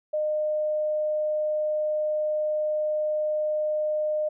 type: tone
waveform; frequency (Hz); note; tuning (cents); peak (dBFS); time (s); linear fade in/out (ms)
sine; 610; D#5; -34; -23; 0.13-4.29; 10
effects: none